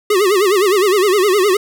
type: tone with vibrato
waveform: square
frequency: 392 Hz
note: G4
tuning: in tune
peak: -11 dBFS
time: 0.1-1.57 s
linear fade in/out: 5 ms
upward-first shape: sine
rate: 9.7 Hz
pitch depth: 150 cents each way
effects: none